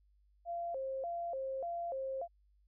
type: tone with vibrato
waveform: sine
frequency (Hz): 605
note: D#5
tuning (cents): -49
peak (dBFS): -36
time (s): 0.45-2.28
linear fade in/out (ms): 50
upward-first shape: square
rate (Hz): 1.7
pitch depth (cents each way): 220
effects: added 50 Hz sine -66 dBFS peak until 2.67 s